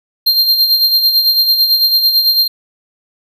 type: tone with tremolo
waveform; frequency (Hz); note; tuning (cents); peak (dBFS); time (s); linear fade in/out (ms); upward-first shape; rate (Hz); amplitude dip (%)
square; 4186; C8; 0; -7; 0.26-2.48; 10; sine; 9; 55
effects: none